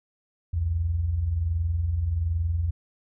sine tone pair together, 63.5 / 84.76 Hz, B1 / E2, +49 / +49 cents, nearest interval perfect fourth, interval 500 cents, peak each -32 / -23 dBFS, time 0.53-2.71 s, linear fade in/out 10 ms, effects none

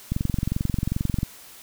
click train, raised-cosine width 5 ms, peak -11 dBFS, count 26, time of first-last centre 0.12-1.231 s, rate 22.5 Hz, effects white hiss -46 dBFS RMS until 1.62 s

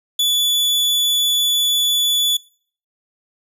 40% pulse tone, 3449 Hz, A7, 35 cents flat, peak -13 dBFS, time 0.19-2.37 s, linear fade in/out 5 ms, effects noise-tail reverb RT60 0.5 s tail -22 dB re dry

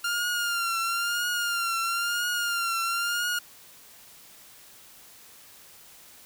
sawtooth tone with vibrato, 1396.9 Hz, F6, in tune, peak -22 dBFS, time 0.04-3.39 s, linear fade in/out 5 ms, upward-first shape triangle, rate 1 Hz, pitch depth 61 cents each way, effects white hiss -51 dBFS RMS until 6.25 s

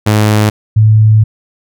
sawtooth / sine tone pair in turn, 106.3 / 108.6 Hz, G#2 / A2, +41 / -22 cents, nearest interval unison, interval 37 cents, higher second, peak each -3 dBFS, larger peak neither, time 0.06-0.5 / 0.76-1.24 s, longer second, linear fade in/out 10 ms, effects none

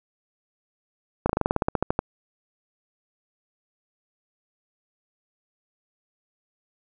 slowing click train, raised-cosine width 1 ms, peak -7 dBFS, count 14, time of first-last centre 1.26-1.991 s, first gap 34 ms, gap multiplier 1.08, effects none

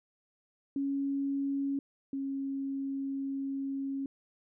sine tone pair in turn, 277.2 / 273.2 Hz, C#4 / C#4, 0 / -25 cents, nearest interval unison, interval 25 cents, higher first, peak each -29 / -32 dBFS, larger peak first, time 0.76-1.79 / 2.13-4.06 s, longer second, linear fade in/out 2 ms, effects none

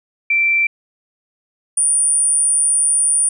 sine tone pair in turn, 2344 / 9376 Hz, D7 / D9, -4 / -4 cents, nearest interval 2 octaves, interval 2400 cents, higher second, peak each -12 dBFS, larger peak neither, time 0.3-0.67 / 1.77-3.29 s, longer second, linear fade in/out 5 ms, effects none

